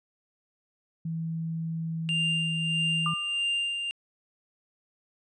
sine tone with pitch glide, 163.3 to 161.89 Hz, E3 to E3, -16 to -31 cents, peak -29 dBFS, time 1.05-3.14 s, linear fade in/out 5 ms, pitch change -15 cents, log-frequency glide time 1.79-2.56 s
triangle tone with tremolo, 2794 Hz, F7, in tune, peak -23 dBFS, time 2.09-3.91 s, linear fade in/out 0 ms, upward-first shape sine, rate 1.6 Hz, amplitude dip 45%
sine tone with exponential decay, 1200 Hz, D6, 37 cents sharp, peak -25 dBFS, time 3.06-3.44 s, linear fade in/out 2 ms, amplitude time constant 82 ms
effects resampled to 22050 Hz

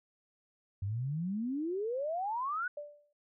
sine exponential sweep, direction up, 93.5 to 1508 Hz, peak -32 dBFS, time 0.82-2.68 s, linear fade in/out 5 ms
sine tone with exponential decay, 587.3 Hz, D5, in tune, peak -36 dBFS, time 2.77-3.13 s, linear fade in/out 5 ms, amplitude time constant 77 ms
effects none

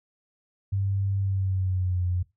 sine tone with pitch glide, 98.2 to 89.53 Hz, G2 to F2, +4 to +44 cents, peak -23 dBFS, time 0.72-2.23 s, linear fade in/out 10 ms, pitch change -160 cents, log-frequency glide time 1.19-2.05 s, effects noise-tail reverb RT60 0.2 s tail -19 dB re dry

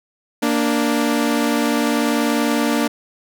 sawtooth tone pair together, 233.1 / 293.7 Hz, A#3 / D4, 0 / 0 cents, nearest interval major third, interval 400 cents, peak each -15 dBFS, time 0.42-2.88 s, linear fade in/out 10 ms, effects none

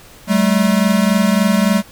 square tone pair together, 192.08 / 215.6 Hz, G3 / A3, -35 / -35 cents, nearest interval major second, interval 200 cents, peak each -15 dBFS, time 0.27-1.83 s, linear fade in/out 50 ms, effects pink hiss -42 dBFS RMS until 1.91 s

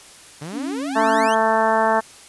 sawtooth exponential sweep, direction up, 138.59 to 3322 Hz, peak -26 dBFS, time 0.41-1.35 s, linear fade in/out 10 ms
sine tone with vibrato, 277.2 Hz, C#4, in tune, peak -24 dBFS, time 0.52-1.3 s, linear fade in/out 50 ms, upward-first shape sine, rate 6.6 Hz, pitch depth 60 cents each way
harmonic tone, 221.6 Hz, A3, 13 cents sharp, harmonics 1 / 2 / 3 / 4 / 5 / 6 / 7 / 8, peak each -27 / -25 / -20 / -19 / -24 / -28 / -27 / -28 dBFS, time 0.95-2.01 s, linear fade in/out 20 ms
effects white hiss -44 dBFS RMS until 2.28 s + resampled to 24000 Hz

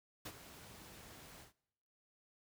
pink noise with ADSR envelope, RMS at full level -44 dBFS, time 0.25-1.53 s, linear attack 8 ms, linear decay 56 ms, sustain -11 dB, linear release 130 ms, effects noise-tail reverb RT60 0.9 s tail -24 dB re dry + high-pass 60 Hz 12 dB/octave

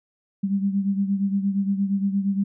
sine beating tone pair, 196 / 204.6 Hz, G3 / G#3, 0 / -26 cents, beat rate 8.6 Hz, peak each -21 / -27 dBFS, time 0.43-2.44 s, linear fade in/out 10 ms, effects none

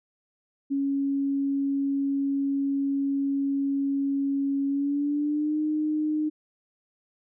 sine tone with pitch glide, 277.2 to 305.8 Hz, C#4 to D#4, 0 to -30 cents, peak -23 dBFS, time 0.7-6.3 s, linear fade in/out 20 ms, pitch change +170 cents, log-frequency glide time 4.67-5.59 s, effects none

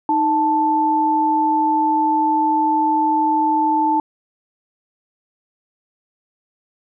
sine tone pair together, 311.1 / 879.9 Hz, D#4 / A5, 0 / 0 cents, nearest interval octave + tritone, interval 1800 cents, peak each -20 / -15 dBFS, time 0.09-4 s, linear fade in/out 2 ms, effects none

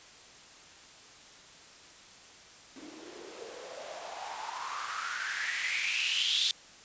blue noise with band-pass filter sweep, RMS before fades -35 dBFS, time 2.76-6.51 s, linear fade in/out 0 ms, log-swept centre 280 to 3700 Hz, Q 6, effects white hiss -53 dBFS RMS until 6.84 s + resampled to 16000 Hz

